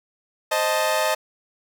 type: chord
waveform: sawtooth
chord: A diminished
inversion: first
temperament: equal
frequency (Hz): 523.3 / 622.3 / 880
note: C5 / Eb5 / A5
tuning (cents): 0 / 0 / 0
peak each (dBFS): -23 / -18 / -21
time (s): 0.51-1.15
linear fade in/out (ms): 10
effects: none